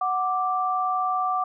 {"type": "tone pair together", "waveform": "sine", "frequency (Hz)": [740, 1174.7], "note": ["F#5", "D6"], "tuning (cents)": [0, 0], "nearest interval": "minor sixth", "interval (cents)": 800, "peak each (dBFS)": [-25, -24], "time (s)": [0.01, 1.44], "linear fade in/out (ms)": 5, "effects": []}